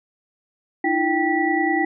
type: tone cluster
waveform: sine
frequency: 308.2 / 338.1 / 782 / 1950 Hz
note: D#4 / E4 / G5 / B6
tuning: -16 / +44 / -4 / -23 cents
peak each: -23 dBFS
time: 0.84-1.85 s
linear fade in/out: 5 ms
effects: none